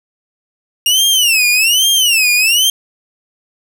sawtooth tone with vibrato, 2794 Hz, F7, in tune, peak -6 dBFS, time 0.86-2.7 s, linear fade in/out 2 ms, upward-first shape sine, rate 1.2 Hz, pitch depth 240 cents each way, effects none

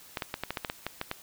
clicks, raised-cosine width 0.3 ms, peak -15 dBFS, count 11, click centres 0.172 / 0.222 / 0.341 / 0.436 / 0.506 / 0.572 / 0.648 / 0.699 / 0.866 / 1.014 / 1.114 s, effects white hiss -52 dBFS RMS until 1.22 s

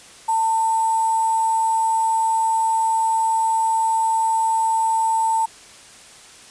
sine tone with sample-and-hold, 895 Hz, A5, 29 cents sharp, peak -16 dBFS, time 0.28-5.46 s, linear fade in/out 10 ms, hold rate 8820 Hz, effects white hiss -44 dBFS RMS until 6.5 s + resampled to 22050 Hz

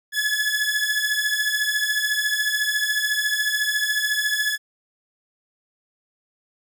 sawtooth beating tone pair, 1700 / 1714 Hz, G#6 / A6, +40 / -46 cents, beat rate 14 Hz, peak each -20 / -20 dBFS, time 0.12-4.58 s, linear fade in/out 50 ms, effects none

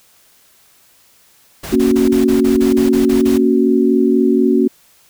pink noise bursts, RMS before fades -27 dBFS, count 11, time 1.63-3.38 s, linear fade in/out 10 ms, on 130 ms, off 32 ms
sine chord, F# major, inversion first, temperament equal, 233.1 / 277.2 / 370 Hz, A#3 / C#4 / F#4, 0 / 0 / 0 cents, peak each -14 dBFS, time 1.72-4.68 s, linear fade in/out 10 ms
effects white hiss -51 dBFS RMS until 5.09 s

